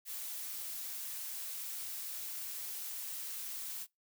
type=noise; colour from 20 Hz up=blue; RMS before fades=-42 dBFS; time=0.05-3.87 s; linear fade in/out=50 ms; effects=noise-tail reverb RT60 0.2 s tail -25 dB re dry